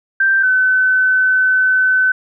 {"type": "tone pair in turn", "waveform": "sine", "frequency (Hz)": [1568, 1516.3], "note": ["G6", "F#6"], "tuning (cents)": [0, 42], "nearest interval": "minor second", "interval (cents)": 58, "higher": "first", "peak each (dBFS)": -10, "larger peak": "neither", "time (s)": [[0.2, 0.43], [0.43, 2.12]], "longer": "second", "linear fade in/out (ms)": 5, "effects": []}